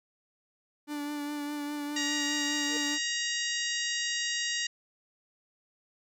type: tone with vibrato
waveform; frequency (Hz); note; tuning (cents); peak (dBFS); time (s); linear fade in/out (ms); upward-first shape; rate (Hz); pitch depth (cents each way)
45% pulse; 292.8; D4; -5; -33; 0.87-2.99; 50; triangle; 4.9; 25
type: harmonic tone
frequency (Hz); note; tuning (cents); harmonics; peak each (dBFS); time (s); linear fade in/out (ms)
946; A#5; +25; 2 / 3 / 4 / 5 / 6 / 7 / 8; -34 / -36 / -37 / -38 / -39 / -39 / -40; 1.96-4.67; 5
type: tone with exponential growth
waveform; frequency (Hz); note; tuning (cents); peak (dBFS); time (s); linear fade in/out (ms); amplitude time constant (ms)
sine; 466.6; A#4; +2; -34; 2.61-2.77; 0; 34
effects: none